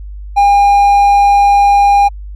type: tone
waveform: triangle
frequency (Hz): 807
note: G#5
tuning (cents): -50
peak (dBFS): -3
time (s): 0.36-2.09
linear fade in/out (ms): 20
effects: added 50 Hz sine -24 dBFS peak until 2.35 s